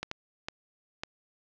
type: clicks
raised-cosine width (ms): 0.2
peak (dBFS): -16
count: 4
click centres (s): 0.03 / 0.114 / 0.485 / 1.035
effects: low-pass 5000 Hz 12 dB/octave + 9-bit